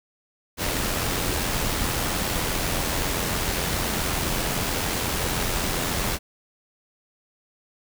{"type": "noise with amplitude modulation", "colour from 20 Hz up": "pink", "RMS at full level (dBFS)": -24, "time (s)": [0.57, 6.19], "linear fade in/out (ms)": 50, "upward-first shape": "sine", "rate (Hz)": 87.4, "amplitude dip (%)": 35, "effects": []}